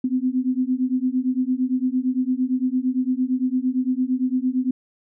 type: beating tone pair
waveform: sine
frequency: 251.3 / 260.1 Hz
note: B3 / C4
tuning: +30 / -10 cents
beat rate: 8.8 Hz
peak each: -22 dBFS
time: 0.04-4.71 s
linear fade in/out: 5 ms
effects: none